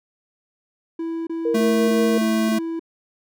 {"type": "tone bursts", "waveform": "triangle", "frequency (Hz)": 329.6, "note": "E4", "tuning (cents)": 0, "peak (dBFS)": -22, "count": 6, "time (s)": [0.99, 2.795], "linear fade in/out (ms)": 5, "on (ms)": 280, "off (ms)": 25}
{"type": "tone with tremolo", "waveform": "sine", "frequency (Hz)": 466.2, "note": "A#4", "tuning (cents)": 0, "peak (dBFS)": -18, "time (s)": [1.45, 2.18], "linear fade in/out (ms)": 5, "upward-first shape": "sine", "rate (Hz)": 5.7, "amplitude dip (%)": 30}
{"type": "tone", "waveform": "square", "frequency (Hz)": 220, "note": "A3", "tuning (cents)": 0, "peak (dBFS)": -19, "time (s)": [1.54, 2.59], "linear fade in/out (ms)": 10}
{"effects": []}